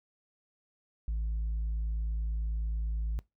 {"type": "tone", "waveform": "sine", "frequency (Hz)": 54.6, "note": "A1", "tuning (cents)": -13, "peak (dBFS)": -27, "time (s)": [1.08, 3.19], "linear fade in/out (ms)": 0, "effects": ["noise-tail reverb RT60 0.2 s tail -24 dB re dry", "tanh soft clip ceiling -28 dBFS"]}